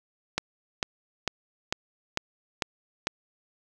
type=click train; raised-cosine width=0.2 ms; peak=-8 dBFS; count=7; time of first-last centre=0.38-3.071 s; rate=2.23 Hz; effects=none